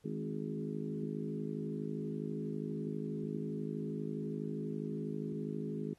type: harmonic tone with a mistuned harmonic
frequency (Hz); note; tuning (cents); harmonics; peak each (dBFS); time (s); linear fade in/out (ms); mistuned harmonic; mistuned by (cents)
52.3; G#1; +13; 3 / 4 / 5 / 6 / 7 / 8; -41 / -41 / -44 / -47 / -46 / -44; 0.04-5.94; 10; 5; +18
effects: pink hiss -72 dBFS RMS until 5.98 s + AAC 32 kbps